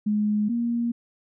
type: tone pair in turn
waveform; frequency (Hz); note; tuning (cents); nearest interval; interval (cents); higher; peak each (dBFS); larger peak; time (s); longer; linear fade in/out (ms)
sine; 210 / 235.7; G#3 / A#3; +19 / +19; major second; 200; second; -20 / -22; first; 0.06-0.49 / 0.49-0.92; neither; 10
effects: none